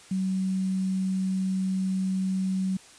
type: tone with quantisation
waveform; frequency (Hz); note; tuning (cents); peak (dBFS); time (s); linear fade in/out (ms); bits
sine; 188.9; F#3; +36; -24; 0.11-2.77; 5; 8
effects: white hiss -51 dBFS RMS until 2.98 s + resampled to 22050 Hz